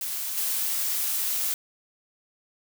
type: noise with level steps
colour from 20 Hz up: blue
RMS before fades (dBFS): -31 / -27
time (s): 0.01-1.54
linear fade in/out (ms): 2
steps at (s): 0.37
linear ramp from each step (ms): 5
effects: none